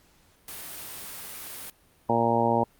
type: noise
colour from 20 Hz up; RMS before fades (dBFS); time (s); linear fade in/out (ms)
white; -39; 0.48-1.7; 2
type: harmonic tone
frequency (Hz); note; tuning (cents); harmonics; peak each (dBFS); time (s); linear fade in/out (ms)
116.54; A#2; 0; 1 / 2 / 3 / 4 / 5 / 6 / 7 / 8; -32 / -28 / -31 / -29 / -28 / -31 / -27 / -27; 2.09-2.64; 5
effects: pink hiss -61 dBFS RMS until 2.79 s + Opus 48 kbps